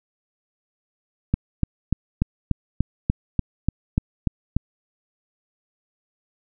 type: click train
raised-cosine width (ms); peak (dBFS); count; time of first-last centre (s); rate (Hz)
5; -6; 12; 1.34-4.566; 3.41
effects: none